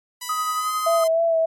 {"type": "tone with pitch glide", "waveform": "5% pulse", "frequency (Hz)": [987.8, 1033.3], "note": ["B5", "C6"], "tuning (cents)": [0, -22], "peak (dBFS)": -18, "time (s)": [0.21, 1.08], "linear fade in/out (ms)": 10, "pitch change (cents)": 78, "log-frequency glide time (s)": [0.55, 0.72]}
{"type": "tone with tremolo", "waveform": "sine", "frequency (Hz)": 1256, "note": "D#6", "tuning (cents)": 16, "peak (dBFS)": -20, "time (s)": [0.29, 1.04], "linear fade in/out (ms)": 5, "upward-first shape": "sine", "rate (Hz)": 11, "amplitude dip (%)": 35}
{"type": "tone with vibrato", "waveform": "sine", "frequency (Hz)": 659.3, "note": "E5", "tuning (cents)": 0, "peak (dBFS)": -16, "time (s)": [0.86, 1.46], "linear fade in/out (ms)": 10, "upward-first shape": "sine", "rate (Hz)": 3.3, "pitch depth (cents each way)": 28}
{"effects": ["MP3 64 kbps"]}